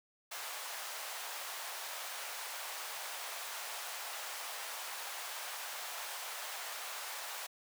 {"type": "high-pass noise", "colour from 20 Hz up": "pink", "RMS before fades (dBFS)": -43, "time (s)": [0.31, 7.47], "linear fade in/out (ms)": 10, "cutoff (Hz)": 670, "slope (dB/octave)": 24, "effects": []}